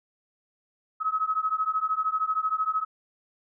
sine beating tone pair, 1274 / 1287 Hz, D#6 / E6, +41 / -42 cents, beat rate 13 Hz, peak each -27 dBFS, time 1-2.85 s, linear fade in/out 20 ms, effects none

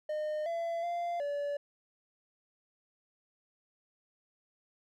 triangle tone with pitch steps, 610 / 674 / 692 / 575 Hz, D#5 / E5 / F5 / D5, -34 / +38 / -16 / -37 cents, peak -30 dBFS, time 0.09-1.57 s, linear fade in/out 5 ms, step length 370 ms, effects none

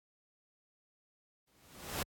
pink noise with exponential growth, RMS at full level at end -34 dBFS, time 1.47-2.03 s, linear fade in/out 5 ms, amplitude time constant 120 ms, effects high-pass 60 Hz 12 dB/octave + AAC 64 kbps

